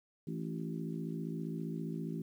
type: harmonic tone with a mistuned harmonic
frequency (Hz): 55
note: A1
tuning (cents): 0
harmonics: 3 / 4 / 5 / 6 / 7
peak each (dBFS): -39 / -42 / -44 / -47 / -48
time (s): 0.27-2.22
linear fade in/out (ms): 5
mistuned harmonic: 6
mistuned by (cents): +31
effects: 11-bit